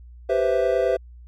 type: chord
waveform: triangle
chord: C major seventh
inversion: second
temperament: equal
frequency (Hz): 392 / 493.9 / 523.3 / 659.3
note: G4 / B4 / C5 / E5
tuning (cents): 0 / 0 / 0 / 0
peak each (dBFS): -23 / -22 / -21 / -22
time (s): 0.29-0.97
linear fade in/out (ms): 10
effects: added 60 Hz sine -41 dBFS peak until 1.27 s